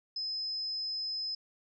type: tone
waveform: sine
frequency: 5100 Hz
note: D#8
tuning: 42 cents sharp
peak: -33 dBFS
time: 0.16-1.35 s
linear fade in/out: 5 ms
effects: none